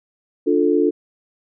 sine chord, D minor, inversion none, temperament just, 293.7 / 352.4 / 440.5 Hz, D4 / F4 / A4, 0 / +16 / +2 cents, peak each -18 dBFS, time 0.46-0.91 s, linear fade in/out 20 ms, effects none

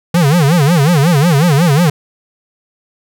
square tone with vibrato, 156.4 Hz, D#3, 9 cents sharp, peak -8 dBFS, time 0.14-1.9 s, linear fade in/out 5 ms, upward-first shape sine, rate 5.5 Hz, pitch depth 240 cents each way, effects none

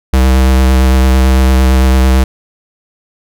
square tone with vibrato, 65 Hz, C2, 11 cents flat, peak -6 dBFS, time 0.13-2.24 s, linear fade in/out 5 ms, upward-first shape triangle, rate 8.9 Hz, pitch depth 24 cents each way, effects none

